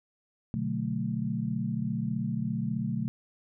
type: chord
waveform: sine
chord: B minor seventh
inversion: none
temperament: equal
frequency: 123.47 / 146.83 / 185 / 220 Hz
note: B2 / D3 / F#3 / A3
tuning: 0 / 0 / 0 / 0 cents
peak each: -34 / -35 / -34 / -32 dBFS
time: 0.54-3.08 s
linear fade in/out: 0 ms
effects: none